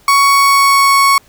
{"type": "tone with pitch glide", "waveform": "35% pulse", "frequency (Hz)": [1116, 1107.7], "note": ["C#6", "C#6"], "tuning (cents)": [11, -2], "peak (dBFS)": -5, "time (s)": [0.08, 1.18], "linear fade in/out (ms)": 2, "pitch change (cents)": -13, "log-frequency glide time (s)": [0.27, 0.95], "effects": ["pink hiss -48 dBFS RMS until 1.28 s"]}